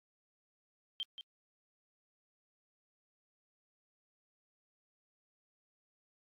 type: tone with echo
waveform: sine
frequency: 3162 Hz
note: G7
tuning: 14 cents sharp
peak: -35 dBFS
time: 1-1.03 s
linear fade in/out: 0 ms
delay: 180 ms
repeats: 1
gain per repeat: -9 dB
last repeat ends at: 1.21 s
effects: AAC 64 kbps